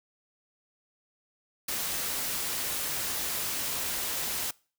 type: noise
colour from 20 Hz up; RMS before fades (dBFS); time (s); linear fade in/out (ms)
white; -32; 1.68-4.51; 5
effects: noise-tail reverb RT60 0.4 s tail -24 dB re dry